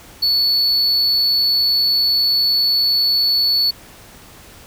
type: tone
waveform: triangle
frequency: 4435 Hz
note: C#8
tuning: in tune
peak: -12 dBFS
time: 0.22-3.71 s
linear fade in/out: 10 ms
effects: pink hiss -42 dBFS RMS until 4.66 s